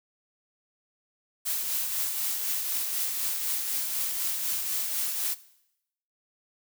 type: noise with tremolo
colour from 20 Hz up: blue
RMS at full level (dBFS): -28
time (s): 1.45-5.35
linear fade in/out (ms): 20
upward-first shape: triangle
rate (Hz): 4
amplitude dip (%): 40
effects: noise-tail reverb RT60 0.8 s tail -18 dB re dry